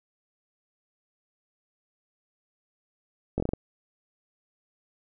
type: slowing click train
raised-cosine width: 2 ms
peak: -14 dBFS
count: 6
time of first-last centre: 3.38-3.535 s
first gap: 20 ms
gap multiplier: 1.22
effects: none